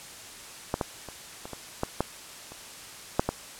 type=clicks; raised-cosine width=1 ms; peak=-11 / -12 / -25 / -24 / -22 / -12 / -10 / -29 / -6 / -11 dBFS; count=10; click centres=0.741 / 0.812 / 1.087 / 1.455 / 1.533 / 1.834 / 2.006 / 2.52 / 3.195 / 3.29 s; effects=white hiss -44 dBFS RMS until 3.59 s + low-pass 10000 Hz 12 dB/octave